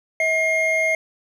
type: tone pair together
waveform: triangle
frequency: 643 / 2133 Hz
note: E5 / C7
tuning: -43 / +33 cents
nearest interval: octave + major sixth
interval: 2076 cents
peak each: -20 / -17 dBFS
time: 0.2-0.95 s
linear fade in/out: 2 ms
effects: none